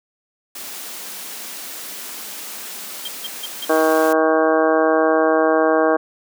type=high-pass noise; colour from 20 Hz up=white; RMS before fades=-32 dBFS; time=0.55-4.13 s; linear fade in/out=5 ms; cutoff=170 Hz; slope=96 dB/octave
type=tone bursts; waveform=triangle; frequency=3184 Hz; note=G7; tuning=26 cents sharp; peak=-24 dBFS; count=4; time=3.05-3.65 s; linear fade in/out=5 ms; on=30 ms; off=160 ms
type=harmonic tone; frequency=158.8 Hz; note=D#3; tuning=36 cents sharp; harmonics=2 / 3 / 4 / 5 / 6 / 7 / 8 / 9 / 10; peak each=-20 / -18 / -18 / -23 / -31 / -23 / -32 / -30 / -26 dBFS; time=3.69-5.97 s; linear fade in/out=10 ms
effects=none